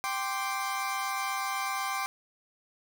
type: chord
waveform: 30% pulse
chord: G suspended fourth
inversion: none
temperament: equal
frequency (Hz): 784 / 1046.5 / 1174.7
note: G5 / C6 / D6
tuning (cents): 0 / 0 / 0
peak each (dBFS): -32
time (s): 0.04-2.06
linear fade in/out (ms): 0
effects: none